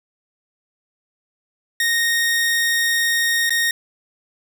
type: tone with dropouts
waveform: sawtooth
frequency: 1858 Hz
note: A#6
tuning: 6 cents flat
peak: -13 dBFS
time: 1.8-3.71 s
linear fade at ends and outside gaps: 2 ms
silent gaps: 3.495-3.505 s
effects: none